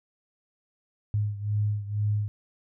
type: beating tone pair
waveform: sine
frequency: 103.83 / 105.93 Hz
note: G#2 / G#2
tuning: 0 / +35 cents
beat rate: 2.1 Hz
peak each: -26 / -30 dBFS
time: 1.14-2.28 s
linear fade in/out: 0 ms
effects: none